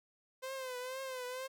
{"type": "tone with vibrato", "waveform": "sawtooth", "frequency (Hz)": 515, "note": "C5", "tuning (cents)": -28, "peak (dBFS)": -36, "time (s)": [0.42, 1.48], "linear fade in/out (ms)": 20, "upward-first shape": "triangle", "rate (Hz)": 2.1, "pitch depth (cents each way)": 77, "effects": []}